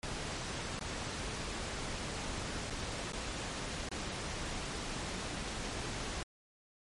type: noise with dropouts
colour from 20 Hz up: pink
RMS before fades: -39 dBFS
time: 0.03-6.23 s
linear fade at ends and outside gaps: 0 ms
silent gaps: 0.793-0.811 / 2.7-2.706 / 3.121-3.133 / 3.888-3.915 s
effects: low-pass 8000 Hz 12 dB/octave + MP3 48 kbps